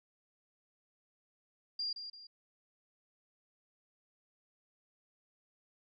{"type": "tone with echo", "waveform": "sine", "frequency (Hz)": 4790, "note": "D8", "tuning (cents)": 33, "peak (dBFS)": -34, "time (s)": [1.79, 1.93], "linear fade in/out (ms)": 5, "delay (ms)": 170, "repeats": 2, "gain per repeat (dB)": -8, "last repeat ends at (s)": 2.27, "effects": []}